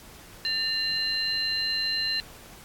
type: tone cluster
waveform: sine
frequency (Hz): 1798 / 2797 / 4100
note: A6 / F7 / C8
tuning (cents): +37 / +2 / -36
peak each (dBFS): -33 / -33 / -26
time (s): 0.45-2.2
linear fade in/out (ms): 0
effects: pink hiss -48 dBFS RMS until 2.64 s + AAC 64 kbps